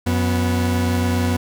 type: tone pair together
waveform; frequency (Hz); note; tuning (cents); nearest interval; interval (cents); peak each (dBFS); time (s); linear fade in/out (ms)
40% pulse; 90.8 / 245.5; F#2 / B3; -32 / -10; octave + perfect fourth; 1722; -18 / -20; 0.06-1.37; 10
effects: none